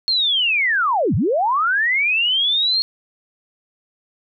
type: linear two-way sweep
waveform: sine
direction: down then up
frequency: 4300 to 82.41 to 4300 Hz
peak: -15 dBFS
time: 0.08-2.82 s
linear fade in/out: 0 ms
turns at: 1.15 s
effects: none